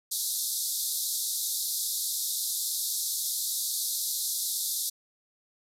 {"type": "band-pass noise", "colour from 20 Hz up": "white", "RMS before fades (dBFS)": -31, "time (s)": [0.11, 4.9], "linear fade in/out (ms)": 10, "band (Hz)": [3600, 14000], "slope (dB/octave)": 96, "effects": []}